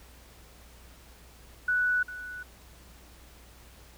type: tone with echo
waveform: sine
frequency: 1480 Hz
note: F#6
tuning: in tune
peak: -23 dBFS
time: 1.68-2.03 s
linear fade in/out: 5 ms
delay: 400 ms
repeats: 1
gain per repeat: -14 dB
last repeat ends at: 2.43 s
effects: added 60 Hz sine -53 dBFS peak until 3.97 s + pink hiss -55 dBFS RMS until 3.97 s